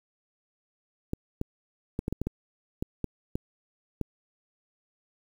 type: clicks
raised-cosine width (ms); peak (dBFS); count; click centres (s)
3; -16; 11; 1.134 / 1.414 / 1.991 / 2.081 / 2.126 / 2.216 / 2.27 / 2.825 / 3.043 / 3.355 / 4.013
effects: 8-bit